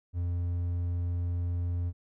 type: tone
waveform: triangle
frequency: 87.31 Hz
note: F2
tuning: in tune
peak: -26 dBFS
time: 0.13-1.93 s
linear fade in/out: 50 ms
effects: none